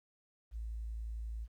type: tone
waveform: sine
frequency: 55.6 Hz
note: A1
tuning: 19 cents sharp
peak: -38 dBFS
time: 0.51-1.48 s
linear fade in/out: 50 ms
effects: 12-bit